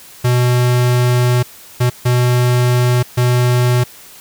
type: tone bursts at uneven times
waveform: square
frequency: 123.5 Hz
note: B2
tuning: in tune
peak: -11 dBFS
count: 4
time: 0.24-1.43 / 1.8-1.9 / 2.05-3.03 / 3.17-3.84 s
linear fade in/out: 10 ms
effects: white hiss -39 dBFS RMS until 4.2 s